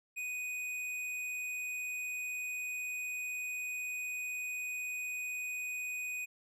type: tone with hard clipping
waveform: sine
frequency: 2489 Hz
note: D#7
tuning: in tune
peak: -38 dBFS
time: 0.16-6.26 s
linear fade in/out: 20 ms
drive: 10 dB
effects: none